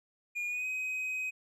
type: tone with pitch glide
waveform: triangle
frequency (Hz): 2430 to 2520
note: D#7 to D#7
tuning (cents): -42 to +21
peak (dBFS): -31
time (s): 0.35-1.31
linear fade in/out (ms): 20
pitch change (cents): +63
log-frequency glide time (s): 0.47-0.66
effects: none